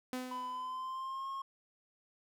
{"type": "tone with exponential decay", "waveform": "sawtooth", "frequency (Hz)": 253.8, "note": "B3", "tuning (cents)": 47, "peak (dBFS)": -31, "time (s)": [0.13, 0.92], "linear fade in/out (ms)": 1, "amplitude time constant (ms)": 170}
{"type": "tone with pitch glide", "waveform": "triangle", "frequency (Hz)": [1003, 1081.2], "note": ["B5", "C#6"], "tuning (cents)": [26, -44], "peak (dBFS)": -36, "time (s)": [0.31, 1.42], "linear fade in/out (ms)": 5, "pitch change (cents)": 130, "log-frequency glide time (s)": [0.46, 1.3]}
{"effects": []}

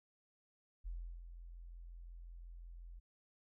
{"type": "tone with ADSR envelope", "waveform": "sine", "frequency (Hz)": 42.79, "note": "F1", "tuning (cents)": -35, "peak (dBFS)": -40, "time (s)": [0.84, 3], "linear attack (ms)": 27, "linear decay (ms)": 350, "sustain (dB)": -9, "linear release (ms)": 17, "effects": []}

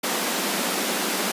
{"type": "high-pass noise", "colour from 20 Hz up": "pink", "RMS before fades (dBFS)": -25, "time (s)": [0.03, 1.32], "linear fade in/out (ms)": 10, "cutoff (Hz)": 180, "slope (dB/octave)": 96, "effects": ["resampled to 32000 Hz"]}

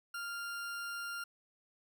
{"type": "tone", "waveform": "40% pulse", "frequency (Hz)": 1396.9, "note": "F6", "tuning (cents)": 0, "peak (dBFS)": -38, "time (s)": [0.14, 1.24], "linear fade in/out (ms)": 5, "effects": []}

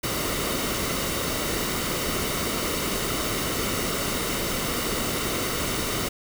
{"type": "noise with comb filter", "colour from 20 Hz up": "pink", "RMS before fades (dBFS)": -27, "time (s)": [0.03, 6.09], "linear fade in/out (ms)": 10, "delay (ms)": 1.2, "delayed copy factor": -0.5, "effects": []}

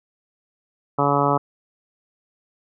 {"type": "harmonic tone", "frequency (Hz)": 142.3, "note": "C#3", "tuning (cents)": 46, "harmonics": [1, 2, 3, 4, 5, 6, 7, 8, 9], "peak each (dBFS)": [-25, -25, -25, -25, -25, -25, -25, -25, -25], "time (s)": [0.98, 1.38], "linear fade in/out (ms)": 10, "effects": []}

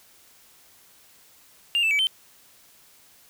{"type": "tone with pitch steps", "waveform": "triangle", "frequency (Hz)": [2800, 2644, 2291, 3093], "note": ["F7", "E7", "D7", "G7"], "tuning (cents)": [4, 5, -44, -24], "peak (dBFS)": -17, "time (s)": [1.75, 2.07], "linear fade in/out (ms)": 0, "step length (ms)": 80, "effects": ["tanh soft clip ceiling -13 dBFS", "white hiss -55 dBFS RMS until 3.29 s"]}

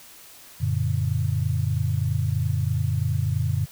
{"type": "chord", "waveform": "sine", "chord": "Gb augmented", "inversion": "none", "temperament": "just", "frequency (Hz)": [92.5, 115.62, 144.53], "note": ["Gb2", "Bb2", "D3"], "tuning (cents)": [0, -14, -27], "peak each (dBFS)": [-25, -25, -26], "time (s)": [0.6, 3.66], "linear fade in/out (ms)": 20, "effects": ["white hiss -47 dBFS RMS until 3.71 s"]}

